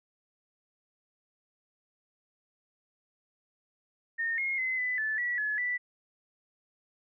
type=tone with pitch steps; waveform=sine; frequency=1833 / 2149 / 2045 / 2000 / 1744 / 1942 / 1707 / 1971 Hz; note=A#6 / C7 / C7 / B6 / A6 / B6 / G#6 / B6; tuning=-30 / +46 / -40 / +21 / -16 / -30 / +47 / -4 cents; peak=-28 dBFS; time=4.18-5.78 s; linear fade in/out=20 ms; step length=200 ms; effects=none